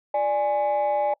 sine tone pair together, 590 / 830.6 Hz, D5 / G#5, +8 / 0 cents, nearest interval tritone, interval 592 cents, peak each -21 dBFS, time 0.14-1.14 s, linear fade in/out 5 ms, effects noise-tail reverb RT60 0.1 s tail -26 dB re dry + tanh soft clip ceiling -17 dBFS

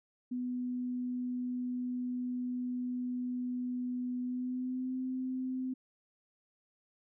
sine tone with pitch glide, 248.6 to 257.7 Hz, B3 to C4, +12 to -26 cents, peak -33 dBFS, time 0.31-5.74 s, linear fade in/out 10 ms, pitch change +62 cents, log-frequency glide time 4.21-4.96 s, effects none

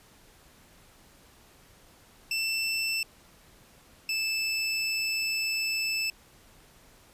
25% pulse tone pair in turn, 2664 / 2633 Hz, E7 / E7, +18 / -3 cents, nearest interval unison, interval 21 cents, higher first, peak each -23 / -23 dBFS, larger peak neither, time 2.31-3.03 / 4.09-6.1 s, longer second, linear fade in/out 2 ms, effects pink hiss -57 dBFS RMS until 7.13 s + resampled to 32000 Hz

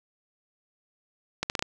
accelerating click train, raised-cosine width 0.2 ms, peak -10 dBFS, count 5, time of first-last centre 1.43-1.625 s, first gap 69 ms, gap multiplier 0.77, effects none

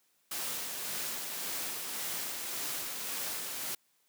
white noise with tremolo, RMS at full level -36 dBFS, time 0.31-3.75 s, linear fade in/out 5 ms, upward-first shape sine, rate 1.8 Hz, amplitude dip 30%, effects white hiss -72 dBFS RMS until 4.08 s + high-pass 150 Hz 12 dB/octave

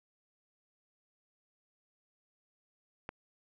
click, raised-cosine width 0.5 ms, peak -24 dBFS, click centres 3.091 s, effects none

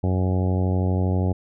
harmonic tone, 92.5 Hz, F#2, in tune, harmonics 1 / 2 / 3 / 4 / 5 / 6 / 7 / 8 / 9, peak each -20 / -26 / -30 / -32 / -34 / -36 / -37 / -38 / -39 dBFS, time 0.03-1.33 s, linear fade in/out 10 ms, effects none

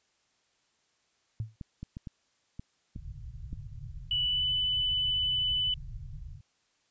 sine tone with exponential decay, 110 Hz, A2, in tune, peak -27 dBFS, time 1.4-1.56 s, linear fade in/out 0 ms, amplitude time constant 34 ms
clicks, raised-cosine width 5 ms, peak -27 dBFS, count 7, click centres 1.612 / 1.83 / 1.969 / 2.072 / 2.595 / 2.961 / 3.53 s
pink low-pass noise, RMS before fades -42 dBFS, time 2.95-6.41 s, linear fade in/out 10 ms, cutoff 150 Hz, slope 96 dB/octave
sine tone with pitch glide, 2960 to 2996 Hz, F#7 to F#7, 0 to +21 cents, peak -26 dBFS, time 4.11-5.74 s, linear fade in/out 2 ms, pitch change +21 cents, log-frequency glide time 4.22-4.46 s
effects white hiss -72 dBFS RMS until 6.9 s + resampled to 16000 Hz

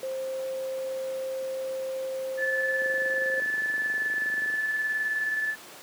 sine tone, 527 Hz, C5, 12 cents sharp, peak -29 dBFS, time 0.03-3.4 s, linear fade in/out 0 ms
sine tone with tremolo, 1741 Hz, A6, 19 cents flat, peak -24 dBFS, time 2.37-5.56 s, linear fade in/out 50 ms, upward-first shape square, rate 19 Hz, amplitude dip 30%
click train, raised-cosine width 2 ms, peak -28 dBFS, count 44, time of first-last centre 2.82-4.54 s, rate 25 Hz
effects pink hiss -45 dBFS RMS until 5.82 s + high-pass 300 Hz 12 dB/octave

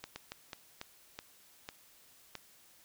slowing click train, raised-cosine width 0.2 ms, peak -24 dBFS, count 8, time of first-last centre 0.04-2.353 s, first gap 120 ms, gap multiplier 1.33, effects white hiss -62 dBFS RMS until 2.84 s

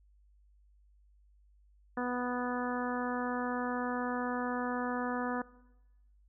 harmonic tone, 246.9 Hz, B3, in tune, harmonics 1 / 2 / 3 / 4 / 5 / 6 / 7, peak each -35 / -38 / -40 / -41 / -42 / -43 / -43 dBFS, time 1.97-5.42 s, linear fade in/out 5 ms, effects noise-tail reverb RT60 1.0 s tail -20 dB re dry + added 50 Hz sine -61 dBFS peak until 6.28 s

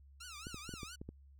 10% pulse tone with vibrato, 1322 Hz, E6, 5 cents sharp, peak -39 dBFS, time 0.2-0.96 s, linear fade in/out 10 ms, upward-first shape triangle, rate 4.4 Hz, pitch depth 240 cents each way
clicks, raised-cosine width 3 ms, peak -32 dBFS, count 7, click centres 0.469 / 0.544 / 0.692 / 0.739 / 0.832 / 1.015 / 1.09 s
effects added 69 Hz sine -57 dBFS peak until 1.39 s

